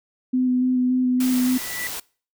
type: tone with vibrato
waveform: sine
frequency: 252.8 Hz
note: B3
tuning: 41 cents sharp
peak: -17 dBFS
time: 0.33-1.58 s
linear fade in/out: 10 ms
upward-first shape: square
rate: 3.5 Hz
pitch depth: 12 cents each way
type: tone with exponential growth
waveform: sine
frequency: 1968 Hz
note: B6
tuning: 7 cents flat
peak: -25 dBFS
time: 1.18-1.87 s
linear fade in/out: 2 ms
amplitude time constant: 150 ms
type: noise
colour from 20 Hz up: white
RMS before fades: -31 dBFS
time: 1.2-2 s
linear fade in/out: 5 ms
effects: noise-tail reverb RT60 0.4 s tail -23 dB re dry